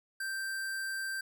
square tone, 1568 Hz, G6, in tune, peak -35 dBFS, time 0.2-1.21 s, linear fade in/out 5 ms, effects none

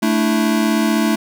square chord, A suspended fourth, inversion none, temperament equal, 220 / 293.7 / 329.6 Hz, A3 / D4 / E4, 0 / 0 / 0 cents, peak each -17 / -21 / -21 dBFS, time 0.02-1.16 s, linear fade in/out 10 ms, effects none

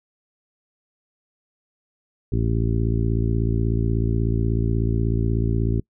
harmonic tone, 56.4 Hz, A1, 44 cents sharp, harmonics 1 / 2 / 3 / 4 / 5 / 6 / 7, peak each -23 / -22 / -30 / -29 / -32 / -31 / -32 dBFS, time 2.32-5.8 s, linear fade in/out 5 ms, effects noise-tail reverb RT60 0.1 s tail -26 dB re dry

